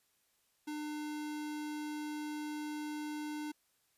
square tone, 300 Hz, D4, 37 cents sharp, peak -39 dBFS, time 0.67-3.52 s, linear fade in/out 10 ms, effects white hiss -75 dBFS RMS until 3.97 s + resampled to 32000 Hz

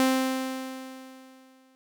sawtooth tone with exponential decay, 261.6 Hz, C4, in tune, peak -15 dBFS, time 0-1.75 s, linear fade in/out 0 ms, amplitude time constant 380 ms, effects none

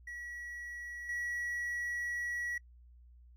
triangle tone with level steps, 1929 Hz, B6, 41 cents flat, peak -40 / -33 dBFS, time 0.07-2.58 s, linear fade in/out 5 ms, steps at 1.09 s, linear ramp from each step 2 ms, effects noise-tail reverb RT60 0.1 s tail -26 dB re dry + added 60 Hz sine -55 dBFS peak until 3.36 s

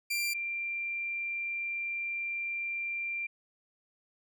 sawtooth / sine tone pair in turn, 2371 / 2371 Hz, D7 / D7, +16 / +16 cents, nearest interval unison, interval 0 cents, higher neither, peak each -26 / -32 dBFS, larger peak first, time 0.1-0.34 / 0.34-3.27 s, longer second, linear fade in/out 10 ms, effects none

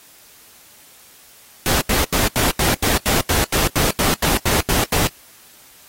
pink noise bursts, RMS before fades -18 dBFS, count 15, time 1.66-5.072 s, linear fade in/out 0 ms, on 150 ms, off 83 ms, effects white hiss -47 dBFS RMS until 5.88 s + AAC 48 kbps

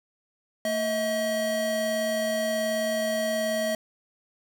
square tone pair together, 225.6 / 638.1 Hz, A3 / D#5, +44 / +44 cents, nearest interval octave + tritone, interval 1800 cents, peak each -33 / -26 dBFS, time 0.65-3.75 s, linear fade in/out 2 ms, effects none

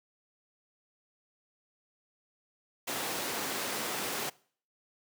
pink high-pass noise, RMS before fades -35 dBFS, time 2.87-4.3 s, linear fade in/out 10 ms, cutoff 290 Hz, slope 12 dB/octave, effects noise-tail reverb RT60 0.5 s tail -23 dB re dry

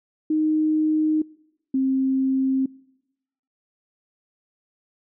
sine tone pair in turn, 310.1 / 265.2 Hz, D#4 / C4, -6 / +23 cents, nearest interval minor third, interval 271 cents, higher first, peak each -18 dBFS, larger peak neither, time 0.3-1.22 / 1.74-2.66 s, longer neither, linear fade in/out 5 ms, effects noise-tail reverb RT60 0.9 s tail -24 dB re dry

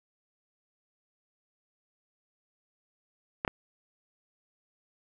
clicks, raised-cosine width 0.5 ms, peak -13 dBFS, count 2, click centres 3.449 / 3.478 s, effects none

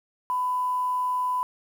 sine tone with quantisation, 1000 Hz, B5, 21 cents sharp, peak -23 dBFS, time 0.3-1.43 s, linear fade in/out 0 ms, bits 8, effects none

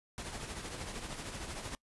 pink noise with tremolo, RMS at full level -40 dBFS, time 0.18-1.75 s, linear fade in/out 0 ms, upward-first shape triangle, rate 13 Hz, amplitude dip 55%, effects noise-tail reverb RT60 0.1 s tail -25 dB re dry + resampled to 24000 Hz

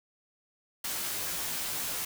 white noise with comb filter, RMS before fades -34 dBFS, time 0.84-2.05 s, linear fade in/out 5 ms, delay 15 ms, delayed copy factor -0.75, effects none

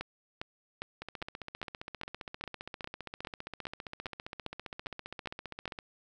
two click trains, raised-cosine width 0.3 ms, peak -24 / -20 dBFS, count 73 / 15, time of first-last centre 1.02-5.788 / 0.01-5.678 s, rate 15.1 / 2.47 Hz, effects none

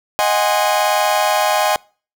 40% pulse chord, Ab dominant seventh, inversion second, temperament equal with one note detuned, 622.3 / 740 / 821.1 / 1046.5 Hz, Eb5 / Gb5 / Ab5 / C6, 0 / 0 / -20 / 0 cents, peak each -18 / -19 / -17 / -21 dBFS, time 0.19-1.76 s, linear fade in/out 0 ms, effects noise-tail reverb RT60 0.4 s tail -26 dB re dry

